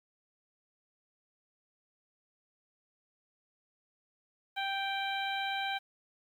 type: harmonic tone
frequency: 784 Hz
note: G5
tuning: in tune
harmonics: 1 / 2 / 3 / 4 / 5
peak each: -35 / -38 / -40 / -41 / -42 dBFS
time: 4.56-5.79 s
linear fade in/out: 20 ms
effects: 10-bit